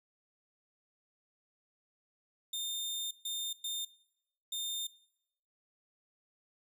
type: tone bursts at uneven times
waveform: sawtooth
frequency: 3626 Hz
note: A#7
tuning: 49 cents flat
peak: -32 dBFS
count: 4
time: 2.53-3.11 / 3.25-3.53 / 3.64-3.85 / 4.52-4.87 s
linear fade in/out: 5 ms
effects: noise-tail reverb RT60 0.8 s tail -21 dB re dry